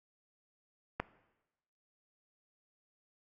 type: click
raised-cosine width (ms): 0.5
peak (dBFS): -17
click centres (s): 1
effects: noise-tail reverb RT60 1.0 s tail -19 dB re dry + AAC 32 kbps